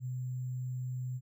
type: tone with sample-and-hold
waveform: sine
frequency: 127 Hz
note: B2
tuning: 49 cents sharp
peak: -34 dBFS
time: 0-1.21 s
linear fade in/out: 50 ms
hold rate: 7350 Hz
effects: none